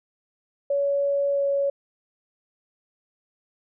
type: tone with pitch glide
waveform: sine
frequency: 563 to 559.1 Hz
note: C#5 to C#5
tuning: +27 to +15 cents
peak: -20 dBFS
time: 0.7-1.7 s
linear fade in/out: 5 ms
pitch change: -12 cents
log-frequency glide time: 1.3-1.44 s
effects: none